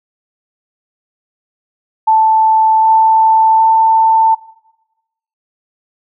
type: tone with pitch steps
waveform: sine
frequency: 880 / 885.6 / 891.3 Hz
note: A5 / A5 / A5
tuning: 0 / +11 / +22 cents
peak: -6 dBFS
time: 2.07-4.35 s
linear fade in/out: 10 ms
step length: 760 ms
effects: noise-tail reverb RT60 1.0 s tail -19 dB re dry